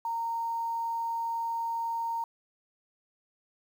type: tone with quantisation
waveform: sine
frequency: 922 Hz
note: A#5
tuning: 19 cents flat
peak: -29 dBFS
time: 0.05-2.24 s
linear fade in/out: 2 ms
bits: 9
effects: none